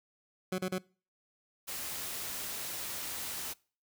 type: tone bursts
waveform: 20% pulse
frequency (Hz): 185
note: F#3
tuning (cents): 0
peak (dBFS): -26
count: 3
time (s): 0.52-0.783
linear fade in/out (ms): 5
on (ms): 63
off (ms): 37
type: noise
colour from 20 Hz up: white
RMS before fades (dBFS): -39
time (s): 1.67-3.54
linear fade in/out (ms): 20
effects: noise-tail reverb RT60 0.4 s tail -24 dB re dry